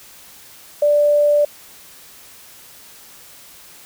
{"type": "tone", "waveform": "sine", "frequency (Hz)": 587.3, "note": "D5", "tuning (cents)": 0, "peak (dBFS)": -11, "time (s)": [0.82, 1.45], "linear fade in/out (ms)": 5, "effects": ["white hiss -43 dBFS RMS until 3.85 s"]}